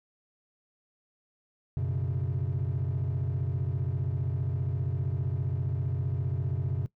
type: chord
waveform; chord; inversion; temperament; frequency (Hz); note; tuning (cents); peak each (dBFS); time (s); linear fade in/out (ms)
triangle; F# suspended fourth; none; equal; 92.5 / 123.47 / 138.59; F#2 / B2 / C#3; 0 / 0 / 0; -29; 1.77-6.86; 0
effects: noise-tail reverb RT60 0.1 s tail -19 dB re dry + tanh soft clip ceiling -21 dBFS